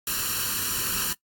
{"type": "noise with comb filter", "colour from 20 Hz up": "white", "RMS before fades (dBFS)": -27, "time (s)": [0.07, 1.13], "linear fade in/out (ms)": 2, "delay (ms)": 0.7, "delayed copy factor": 0.85, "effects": ["noise-tail reverb RT60 0.1 s tail -19 dB re dry", "AAC 64 kbps"]}